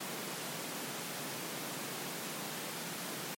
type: high-pass noise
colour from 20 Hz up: pink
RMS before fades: -41 dBFS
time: 0-3.35 s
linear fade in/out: 10 ms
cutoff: 140 Hz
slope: 48 dB/octave
effects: MP3 64 kbps